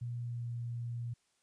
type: tone with pitch glide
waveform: sine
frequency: 120 to 118.76 Hz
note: B2 to A#2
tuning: -49 to +33 cents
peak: -36 dBFS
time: 0.01-1.14 s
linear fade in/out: 10 ms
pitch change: -18 cents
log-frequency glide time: 0.2-0.47 s
effects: white hiss -75 dBFS RMS until 1.42 s + resampled to 22050 Hz